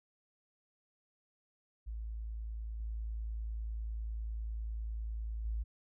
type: tone with level steps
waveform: sine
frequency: 55 Hz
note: A1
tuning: in tune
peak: -38 / -36 / -33 dBFS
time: 1.86-5.64 s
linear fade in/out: 20 ms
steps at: 2.8 / 5.45 s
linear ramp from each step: 2 ms
effects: none